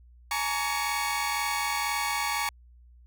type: tone cluster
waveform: sawtooth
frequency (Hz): 842 / 926 / 1135 / 2228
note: G#5 / A#5 / C#6 / C#7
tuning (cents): +24 / -12 / +41 / +8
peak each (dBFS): -29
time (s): 0.31-2.49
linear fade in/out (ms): 2
effects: added 60 Hz sine -51 dBFS peak until 3.06 s